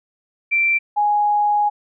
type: tone pair in turn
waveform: sine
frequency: 2349 / 830.5 Hz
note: D7 / G#5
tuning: 0 / 0 cents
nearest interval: octave + tritone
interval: 1800 cents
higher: first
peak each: -14 / -14 dBFS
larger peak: neither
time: 0.51-0.79 / 0.96-1.7 s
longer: second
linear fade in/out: 20 ms
effects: none